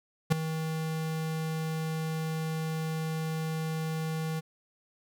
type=tone with ADSR envelope; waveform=square; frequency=159.3 Hz; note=D#3; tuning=41 cents sharp; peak=-18 dBFS; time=0.3-4.41 s; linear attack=22 ms; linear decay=6 ms; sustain=-13 dB; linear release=25 ms; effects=none